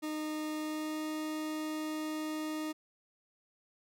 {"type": "tone with pitch glide", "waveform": "40% pulse", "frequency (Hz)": [307.5, 309.6], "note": ["D#4", "D#4"], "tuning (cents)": [-20, -9], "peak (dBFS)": -34, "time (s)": [0.02, 2.73], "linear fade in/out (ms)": 20, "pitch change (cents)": 11, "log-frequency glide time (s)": [0.59, 1.02], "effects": []}